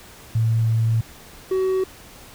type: tone pair in turn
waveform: sine / triangle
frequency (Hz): 112.9 / 376.9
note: A2 / F#4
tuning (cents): +45 / +32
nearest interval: octave + major sixth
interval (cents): 2087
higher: second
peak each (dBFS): -16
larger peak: neither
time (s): 0.35-1.01 / 1.51-1.84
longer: first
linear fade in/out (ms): 5
effects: pink hiss -44 dBFS RMS until 2.34 s